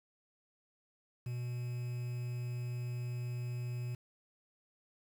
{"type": "tone with quantisation", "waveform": "triangle", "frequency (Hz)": 122.1, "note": "B2", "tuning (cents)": -19, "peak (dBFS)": -34, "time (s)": [1.26, 3.95], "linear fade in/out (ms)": 5, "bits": 9, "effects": []}